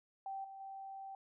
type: tone with level steps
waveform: sine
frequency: 778 Hz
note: G5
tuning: 13 cents flat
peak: -40 / -48 / -45 dBFS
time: 0.26-1.15 s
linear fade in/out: 2 ms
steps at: 0.44 / 0.6 s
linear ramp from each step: 5 ms
effects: none